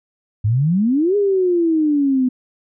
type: exponential two-way sweep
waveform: sine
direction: up then down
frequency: 99.6 to 415.3 to 250 Hz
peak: -13 dBFS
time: 0.44-2.29 s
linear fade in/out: 10 ms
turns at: 1.16 s
effects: none